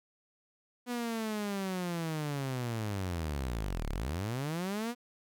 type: linear two-way sweep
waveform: sawtooth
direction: down then up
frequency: 246.9 to 32.89 to 246.9 Hz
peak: -29 dBFS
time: 0.86-4.95 s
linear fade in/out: 50 ms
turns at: 3.9 s
effects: 11-bit